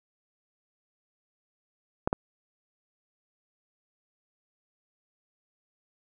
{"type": "clicks", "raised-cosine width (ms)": 1, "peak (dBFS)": -11, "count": 2, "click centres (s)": [2.075, 2.129], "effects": []}